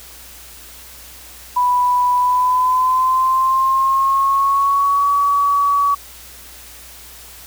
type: tone with pitch glide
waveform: sine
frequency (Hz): 987.8 to 1134.7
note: B5 to C#6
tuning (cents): 0 to +40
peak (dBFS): -12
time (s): 1.56-5.95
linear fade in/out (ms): 10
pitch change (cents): +240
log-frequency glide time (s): 2.16-5.1
effects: added 60 Hz sine -45 dBFS peak until 7.46 s + white hiss -39 dBFS RMS until 7.46 s